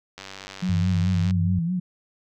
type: click train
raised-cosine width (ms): 0.2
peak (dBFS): -20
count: 110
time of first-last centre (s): 0.18-1.308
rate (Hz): 96.6
type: tone with vibrato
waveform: sine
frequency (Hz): 174.61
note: F3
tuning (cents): 0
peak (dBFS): -22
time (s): 0.62-1.8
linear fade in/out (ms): 10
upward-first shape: sine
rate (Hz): 4.7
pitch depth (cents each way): 97
type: tone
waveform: sine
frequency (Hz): 95.2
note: F#2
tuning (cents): +50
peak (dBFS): -21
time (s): 0.69-1.59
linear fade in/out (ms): 5
effects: none